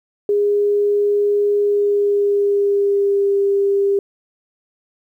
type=tone with pitch glide; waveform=sine; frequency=410 to 398.3 Hz; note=G#4 to G4; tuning=-22 to +28 cents; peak=-13 dBFS; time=0.29-3.99 s; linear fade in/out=2 ms; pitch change=-50 cents; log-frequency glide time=1.59-3.37 s; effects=9-bit